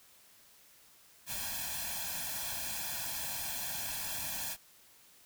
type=noise with comb filter; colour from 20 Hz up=white; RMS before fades=-38 dBFS; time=1.26-4.57 s; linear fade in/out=50 ms; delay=1.2 ms; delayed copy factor=+1; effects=white hiss -61 dBFS RMS until 5.25 s